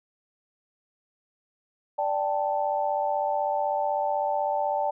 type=chord; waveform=sine; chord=D suspended fourth; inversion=none; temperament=equal; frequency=587.3 / 784 / 880 Hz; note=D5 / G5 / A5; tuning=0 / 0 / 0 cents; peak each=-28 dBFS; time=1.98-4.91 s; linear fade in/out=10 ms; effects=none